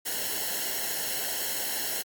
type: noise with comb filter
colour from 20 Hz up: white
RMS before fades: -31 dBFS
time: 0.05-2.03 s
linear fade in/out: 20 ms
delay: 0.83 ms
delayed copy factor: -0.75
effects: Opus 48 kbps